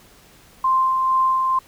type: tone with tremolo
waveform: sine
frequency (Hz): 1046.5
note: C6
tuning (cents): 0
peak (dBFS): -14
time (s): 0.64-1.59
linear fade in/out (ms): 5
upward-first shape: sine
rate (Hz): 2.2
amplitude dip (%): 30
effects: pink hiss -50 dBFS RMS until 1.67 s